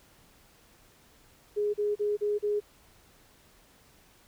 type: tone bursts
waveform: sine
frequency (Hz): 415.3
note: G#4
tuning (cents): 0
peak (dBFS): -25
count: 5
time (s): 1.56-2.604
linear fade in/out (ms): 20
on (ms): 180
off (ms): 36
effects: pink hiss -60 dBFS RMS until 4.27 s